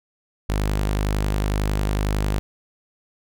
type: tone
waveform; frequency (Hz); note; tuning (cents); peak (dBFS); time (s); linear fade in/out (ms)
sawtooth; 51; G#1; -31; -16; 0.49-2.39; 0
effects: none